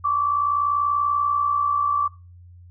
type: tone pair together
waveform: sine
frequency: 1100 / 1160.4 Hz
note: C#6 / D6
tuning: -14 / -21 cents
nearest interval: minor second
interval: 93 cents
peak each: -27 / -19 dBFS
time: 0.04-2.08 s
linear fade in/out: 10 ms
effects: noise-tail reverb RT60 0.3 s tail -21 dB re dry + added 88 Hz sine -43 dBFS peak until 2.7 s